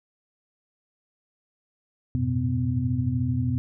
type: tone cluster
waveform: sine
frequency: 88.3 / 102.4 / 112 / 124.9 / 251.9 Hz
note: F2 / G#2 / A2 / B2 / B3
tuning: +20 / -24 / +31 / +20 / +34 cents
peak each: -30 / -34 / -33 / -25 / -28 dBFS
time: 2.15-3.58 s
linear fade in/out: 0 ms
effects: none